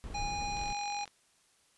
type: noise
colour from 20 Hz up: brown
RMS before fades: -41 dBFS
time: 0.04-0.73 s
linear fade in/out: 0 ms
type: harmonic tone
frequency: 820 Hz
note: G#5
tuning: 22 cents flat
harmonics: 1 / 3 / 5 / 7 / 9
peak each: -35 / -42 / -43 / -46 / -53 dBFS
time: 0.14-1.05 s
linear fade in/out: 10 ms
type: click train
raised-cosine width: 0.2 ms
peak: -31 dBFS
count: 24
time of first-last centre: 0.57-1.078 s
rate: 45.3 Hz
effects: white hiss -68 dBFS RMS until 1.77 s + resampled to 24000 Hz